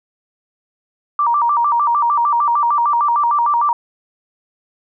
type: tone with vibrato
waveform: sine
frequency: 1051 Hz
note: C6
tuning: 7 cents sharp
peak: -12 dBFS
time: 1.19-3.73 s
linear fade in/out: 2 ms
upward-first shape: square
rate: 6.6 Hz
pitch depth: 190 cents each way
effects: none